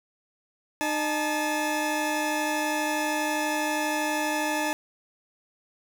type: tone pair together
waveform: 20% pulse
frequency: 304.8 / 862 Hz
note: D#4 / A5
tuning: -36 / -36 cents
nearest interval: octave + tritone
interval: 1800 cents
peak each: -23 dBFS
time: 0.81-4.73 s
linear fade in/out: 0 ms
effects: none